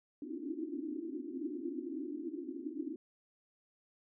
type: band-pass noise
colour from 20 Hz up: white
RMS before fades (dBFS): -41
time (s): 0.22-2.96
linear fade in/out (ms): 2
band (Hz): 260 to 350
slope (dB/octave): 96
effects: none